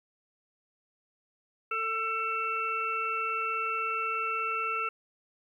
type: harmonic tone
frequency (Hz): 445.9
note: A4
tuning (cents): +23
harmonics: 1 / 3 / 5 / 6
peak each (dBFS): -40 / -30 / -41 / -34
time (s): 1.71-4.89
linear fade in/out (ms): 5
effects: 11-bit